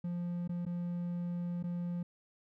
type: tone with dropouts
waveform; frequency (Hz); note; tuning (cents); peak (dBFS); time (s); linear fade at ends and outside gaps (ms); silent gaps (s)
triangle; 174.61; F3; 0; -32; 0.04-2.03; 5; 0.477-0.492 / 0.653-0.663 / 1.628-1.638
effects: none